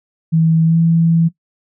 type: tone with pitch glide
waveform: sine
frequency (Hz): 162.2 to 165.61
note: E3 to E3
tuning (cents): -28 to +8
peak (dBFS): -9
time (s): 0.32-1.29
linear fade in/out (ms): 20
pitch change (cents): +36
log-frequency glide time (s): 0.65-0.77
effects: noise-tail reverb RT60 0.1 s tail -18 dB re dry